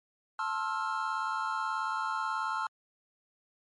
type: chord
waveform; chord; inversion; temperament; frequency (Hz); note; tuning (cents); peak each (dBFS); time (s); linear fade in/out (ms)
triangle; F major seventh; first; equal with one note detuned; 880 / 1061.1 / 1318.5 / 1396.9; A5 / C6 / E6 / F6; 0 / +24 / 0 / 0; -34; 0.39-2.67; 2
effects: MP3 48 kbps